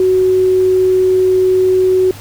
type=tone; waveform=sine; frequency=372.2 Hz; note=F#4; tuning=10 cents sharp; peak=-8 dBFS; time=0-2.11 s; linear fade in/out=2 ms; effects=added 101 Hz sine -33 dBFS peak until 2.2 s + pink hiss -35 dBFS RMS until 2.2 s